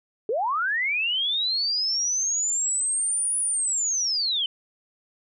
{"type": "linear two-way sweep", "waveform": "sine", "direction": "up then down", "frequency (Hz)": [398.3, 9870, 2992], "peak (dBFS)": -22, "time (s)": [0.29, 4.46], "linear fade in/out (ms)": 2, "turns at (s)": 3.39, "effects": []}